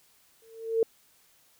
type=tone with exponential growth; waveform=sine; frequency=451.5 Hz; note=A4; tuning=45 cents sharp; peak=-18 dBFS; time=0.42-0.83 s; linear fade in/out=2 ms; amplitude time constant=89 ms; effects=white hiss -63 dBFS RMS until 1.59 s